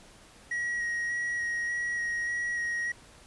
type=tone with vibrato; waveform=triangle; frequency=1900 Hz; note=A#6; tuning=33 cents sharp; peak=-27 dBFS; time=0.51-2.92 s; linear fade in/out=5 ms; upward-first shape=square; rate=1.7 Hz; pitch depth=11 cents each way; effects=pink hiss -54 dBFS RMS until 3.26 s + resampled to 24000 Hz